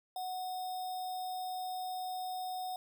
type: tone with sample-and-hold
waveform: sine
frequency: 738 Hz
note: F#5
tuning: 5 cents flat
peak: -36 dBFS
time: 0.16-2.76 s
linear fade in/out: 2 ms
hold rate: 4410 Hz
effects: none